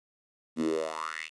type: tone with high-pass filter sweep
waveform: 10% pulse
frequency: 79.3 Hz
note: D#2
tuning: 33 cents sharp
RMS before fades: -32 dBFS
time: 0.56-1.3 s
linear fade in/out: 50 ms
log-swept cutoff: 220 to 2800 Hz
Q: 5.6
effects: resampled to 22050 Hz + 10-bit